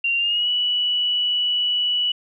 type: tone with pitch glide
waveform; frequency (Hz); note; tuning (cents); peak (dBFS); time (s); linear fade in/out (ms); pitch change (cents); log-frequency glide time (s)
sine; 2767 to 2949; F7 to F#7; -17 to -6; -18; 0.04-2.12; 5; +111; 0.17-0.49
effects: none